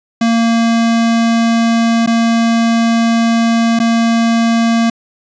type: tone with dropouts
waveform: square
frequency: 230 Hz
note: A#3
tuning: 23 cents flat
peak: -10 dBFS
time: 0.21-4.9 s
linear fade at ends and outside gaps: 5 ms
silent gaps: 2.063-2.073 / 3.791-3.799 s
effects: resampled to 16000 Hz + 8-bit